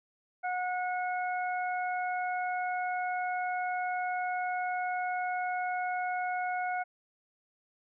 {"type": "harmonic tone", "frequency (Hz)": 728, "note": "F#5", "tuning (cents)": -28, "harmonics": [1, 2, 3], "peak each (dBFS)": [-31, -37, -41], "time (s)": [0.43, 6.84], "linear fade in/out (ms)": 20, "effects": []}